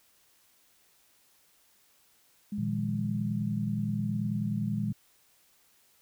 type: tone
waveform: sine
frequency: 205.4 Hz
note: G#3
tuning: 19 cents flat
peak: -31 dBFS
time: 2.52-4.92 s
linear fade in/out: 5 ms
type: chord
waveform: sine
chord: Bb suspended fourth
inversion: none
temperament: equal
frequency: 116.54 / 155.56 / 174.61 Hz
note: Bb2 / Eb3 / F3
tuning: 0 / 0 / 0 cents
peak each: -33 / -35 / -38 dBFS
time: 2.58-4.93 s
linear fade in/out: 5 ms
effects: white hiss -65 dBFS RMS until 6.01 s